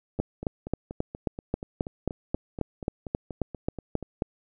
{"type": "two click trains", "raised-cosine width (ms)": 2, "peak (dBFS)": [-22, -12], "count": [17, 16], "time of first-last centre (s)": [[0.19, 4.027], [0.2, 4.221]], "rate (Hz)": [4.17, 3.73], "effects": []}